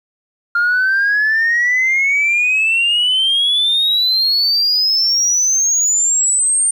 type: exponential sweep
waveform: sine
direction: up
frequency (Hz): 1396.9 to 8870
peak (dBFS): -10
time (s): 0.55-6.71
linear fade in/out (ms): 5
effects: tanh soft clip ceiling -9 dBFS + 8-bit